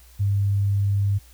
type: tone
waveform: sine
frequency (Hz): 100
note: G2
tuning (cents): +35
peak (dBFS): -18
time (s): 0.19-1.19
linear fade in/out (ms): 20
effects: added 60 Hz sine -48 dBFS peak until 1.33 s + white hiss -54 dBFS RMS until 1.33 s